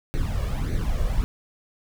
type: noise with flanger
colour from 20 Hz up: brown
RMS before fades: -24 dBFS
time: 0.14-1.24 s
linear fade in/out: 0 ms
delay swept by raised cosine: 0.48 to 1.78 ms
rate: 1.7 Hz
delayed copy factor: +0.75
effects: none